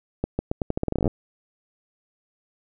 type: accelerating click train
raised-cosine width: 2 ms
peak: -10 dBFS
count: 17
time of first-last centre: 0.24-1.078 s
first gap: 150 ms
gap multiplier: 0.83
effects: none